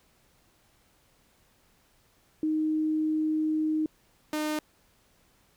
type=tone pair in turn; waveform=sine / sawtooth; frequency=311.1 / 305 Hz; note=D#4 / D#4; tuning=0 / -34 cents; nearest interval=unison; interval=34 cents; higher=first; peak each=-24 dBFS; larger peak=neither; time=2.43-3.86 / 4.33-4.59 s; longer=first; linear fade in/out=2 ms; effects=pink hiss -65 dBFS RMS until 5.56 s